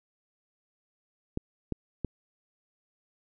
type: clicks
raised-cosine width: 3 ms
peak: -17 dBFS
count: 3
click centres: 1.374 / 1.723 / 2.047 s
effects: none